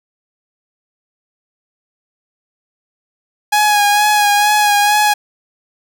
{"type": "tone with vibrato", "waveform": "sawtooth", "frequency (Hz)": 830.6, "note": "G#5", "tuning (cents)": 0, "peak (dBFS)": -6, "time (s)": [3.52, 5.14], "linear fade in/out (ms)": 10, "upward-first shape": "sine", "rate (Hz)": 2.2, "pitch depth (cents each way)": 27, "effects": []}